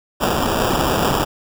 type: noise with sample-and-hold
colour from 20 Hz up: white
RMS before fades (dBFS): -18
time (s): 0.2-1.25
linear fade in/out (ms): 20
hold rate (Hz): 2100
effects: none